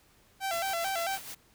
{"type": "tone with vibrato", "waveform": "sawtooth", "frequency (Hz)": 724, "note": "F#5", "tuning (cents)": -38, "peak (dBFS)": -26, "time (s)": [0.4, 1.19], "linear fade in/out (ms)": 50, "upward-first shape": "square", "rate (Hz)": 4.5, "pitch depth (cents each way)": 120}
{"type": "noise with tremolo", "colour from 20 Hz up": "white", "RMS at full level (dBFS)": -41, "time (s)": [0.51, 1.35], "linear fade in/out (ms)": 10, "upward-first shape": "sine", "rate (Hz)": 6.6, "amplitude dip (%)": 50}
{"effects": ["pink hiss -63 dBFS RMS until 1.54 s"]}